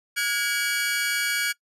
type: tone cluster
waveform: sawtooth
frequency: 1438 / 1652 / 2280 Hz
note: F#6 / G#6 / C#7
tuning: -50 / -10 / +48 cents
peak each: -24 dBFS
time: 0.16-1.53 s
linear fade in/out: 20 ms
effects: noise-tail reverb RT60 0.1 s tail -22 dB re dry + resampled to 32000 Hz